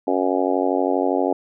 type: harmonic tone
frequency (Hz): 92.5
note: F#2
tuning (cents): 0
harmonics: 3 / 4 / 5 / 6 / 7 / 8 / 9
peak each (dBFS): -23 / -24 / -25 / -26 / -26 / -27 / -28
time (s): 0.07-1.33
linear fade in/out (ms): 5
effects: none